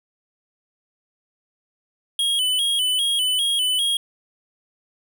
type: tone with vibrato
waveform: square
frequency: 3136 Hz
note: G7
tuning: in tune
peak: -19 dBFS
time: 2.19-3.97 s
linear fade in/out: 2 ms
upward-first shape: square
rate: 2.5 Hz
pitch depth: 75 cents each way
effects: none